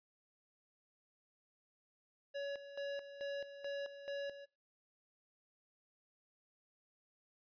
square tone with tremolo, 563 Hz, C#5, 27 cents sharp, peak -40 dBFS, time 2.34-4.46 s, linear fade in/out 20 ms, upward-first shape square, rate 2.3 Hz, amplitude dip 70%, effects noise-tail reverb RT60 0.3 s tail -23 dB re dry + resampled to 11025 Hz

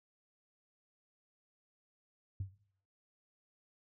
sine tone with exponential decay, 96.5 Hz, G2, 27 cents flat, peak -32 dBFS, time 2.4-2.56 s, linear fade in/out 5 ms, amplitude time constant 34 ms, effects noise-tail reverb RT60 0.6 s tail -19 dB re dry + tanh soft clip ceiling -30 dBFS

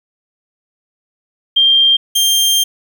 sine / sawtooth tone pair in turn, 3184 / 3184 Hz, G7 / G7, +26 / +26 cents, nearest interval unison, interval 0 cents, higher neither, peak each -7 dBFS, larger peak neither, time 1.56-1.97 / 2.15-2.64 s, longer second, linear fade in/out 10 ms, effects 8-bit

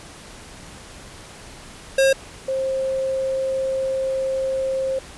square / sine tone pair in turn, 538 / 530.3 Hz, C5 / C5, +48 / +23 cents, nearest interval unison, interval 25 cents, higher first, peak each -14 / -20 dBFS, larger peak first, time 1.98-2.13 / 2.48-4.99 s, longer second, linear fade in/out 5 ms, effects pink hiss -41 dBFS RMS until 5.17 s + resampled to 24000 Hz

